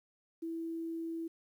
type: tone with quantisation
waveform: sine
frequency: 329.6 Hz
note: E4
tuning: in tune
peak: -36 dBFS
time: 0.42-1.28 s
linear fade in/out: 10 ms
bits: 11
effects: none